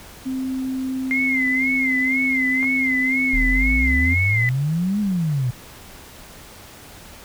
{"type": "tone with pitch glide", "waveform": "sine", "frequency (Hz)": [261.6, 259.5], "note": ["C4", "C4"], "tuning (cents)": [0, -14], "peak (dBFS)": -22, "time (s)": [0.25, 4.15], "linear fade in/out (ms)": 20, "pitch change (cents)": -14, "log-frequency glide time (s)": [2.77, 3.9]}
{"type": "tone with vibrato", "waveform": "sine", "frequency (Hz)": 2100, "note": "C7", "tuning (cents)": 6, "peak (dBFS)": -18, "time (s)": [1.11, 4.49], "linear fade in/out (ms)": 0, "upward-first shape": "sine", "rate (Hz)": 2, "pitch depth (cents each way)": 89}
{"type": "clicks", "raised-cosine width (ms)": 0.5, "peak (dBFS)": -19, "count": 2, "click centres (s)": [2.629, 2.642]}
{"type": "exponential two-way sweep", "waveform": "sine", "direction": "up then down", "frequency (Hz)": [36.71, 213.2, 119.6], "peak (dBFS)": -18, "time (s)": [3.33, 5.51], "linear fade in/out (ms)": 10, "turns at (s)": 5}
{"effects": ["pink hiss -42 dBFS RMS until 7.24 s"]}